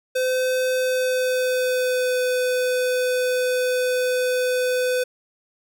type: tone with pitch glide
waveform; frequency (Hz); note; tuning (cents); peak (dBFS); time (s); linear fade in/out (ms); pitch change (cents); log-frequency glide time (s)
square; 512 to 502.9; C5 to B4; -38 to +31; -20; 0.15-5.04; 10; -31; 0.76-2.2
effects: none